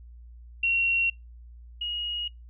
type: tone pair in turn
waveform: sine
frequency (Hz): 2738 / 2883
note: F7 / F#7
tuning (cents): -35 / -46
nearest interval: minor second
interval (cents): 89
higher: second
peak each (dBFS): -21 / -28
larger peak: first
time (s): 0.63-1.1 / 1.81-2.28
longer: neither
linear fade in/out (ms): 5
effects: noise-tail reverb RT60 0.2 s tail -25 dB re dry + added 59 Hz sine -44 dBFS peak until 2.49 s